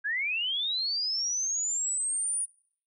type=linear sweep; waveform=sine; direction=up; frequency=1596 to 9670 Hz; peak=-27 dBFS; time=0.04-2.46 s; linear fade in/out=20 ms; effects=noise-tail reverb RT60 0.6 s tail -25 dB re dry